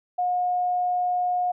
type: tone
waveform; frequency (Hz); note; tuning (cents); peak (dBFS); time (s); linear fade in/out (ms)
sine; 720; F#5; -47; -21; 0.18-1.52; 10
effects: none